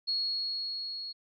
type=tone with level ramp; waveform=sine; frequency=4323 Hz; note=C#8; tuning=44 cents flat; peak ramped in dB=-27 to -37 dBFS; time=0.07-1.13 s; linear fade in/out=20 ms; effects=none